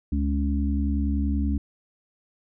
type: harmonic tone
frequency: 70.6 Hz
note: C#2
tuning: 32 cents sharp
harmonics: 1 / 3 / 4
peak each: -23 / -28 / -29 dBFS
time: 0.12-1.58 s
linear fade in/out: 5 ms
effects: none